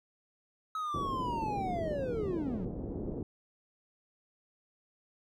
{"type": "linear sweep", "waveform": "triangle", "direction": "down", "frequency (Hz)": [1288, 164.5], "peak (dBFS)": -31, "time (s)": [0.75, 2.65], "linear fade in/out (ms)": 2}
{"type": "low-pass noise", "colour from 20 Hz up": "white", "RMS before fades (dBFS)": -38, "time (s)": [0.94, 3.23], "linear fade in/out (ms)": 2, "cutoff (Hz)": 430, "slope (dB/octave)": 24}
{"effects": []}